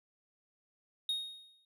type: tone with exponential decay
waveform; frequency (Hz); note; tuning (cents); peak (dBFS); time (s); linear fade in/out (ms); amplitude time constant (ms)
triangle; 3729; A#7; 0; -28; 1.09-1.65; 2; 120
effects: none